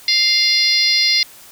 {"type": "harmonic tone", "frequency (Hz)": 698.5, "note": "F5", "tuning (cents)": 0, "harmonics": [3, 4, 5, 6, 7, 8], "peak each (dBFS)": [-19, -27, -23, -17, -16, -25], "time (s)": [0.08, 1.23], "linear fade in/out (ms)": 2, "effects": ["white hiss -42 dBFS RMS until 1.51 s"]}